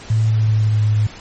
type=tone with pitch glide; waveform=sine; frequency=110 to 106.44 Hz; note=A2 to G#2; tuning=0 to +43 cents; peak=-12 dBFS; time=0.1-1.07 s; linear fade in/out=5 ms; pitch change=-57 cents; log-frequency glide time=0.27-0.84 s; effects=pink hiss -37 dBFS RMS until 1.2 s + MP3 32 kbps